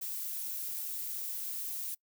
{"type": "noise", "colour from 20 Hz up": "violet", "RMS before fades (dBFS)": -38, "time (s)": [0.01, 1.95], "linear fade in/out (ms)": 10, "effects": ["noise-tail reverb RT60 0.1 s tail -24 dB re dry"]}